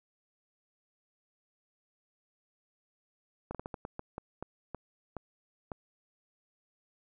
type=slowing click train; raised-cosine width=1 ms; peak=-24 dBFS; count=12; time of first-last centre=3.51-5.718 s; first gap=37 ms; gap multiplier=1.31; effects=none